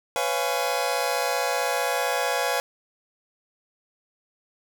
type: chord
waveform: sawtooth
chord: C# dominant seventh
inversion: third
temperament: just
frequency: 498.9 / 554.4 / 693 / 831.5 Hz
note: B4 / C#5 / E#5 / G#5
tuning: +17 / 0 / -14 / +2 cents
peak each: -25 dBFS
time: 0.16-2.6 s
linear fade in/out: 0 ms
effects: none